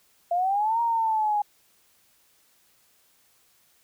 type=linear two-way sweep; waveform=sine; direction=up then down; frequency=680 to 940 to 822 Hz; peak=-21 dBFS; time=0.31-1.42 s; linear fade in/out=5 ms; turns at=0.81 s; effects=white hiss -63 dBFS RMS until 3.83 s